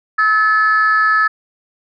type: tone pair together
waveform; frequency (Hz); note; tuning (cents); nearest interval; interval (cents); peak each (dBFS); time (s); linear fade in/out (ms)
sine; 1294 / 1729; E6 / A6; -32 / -31; perfect fourth; 501; -12; 0.18-1.28; 10
effects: tanh soft clip ceiling -5 dBFS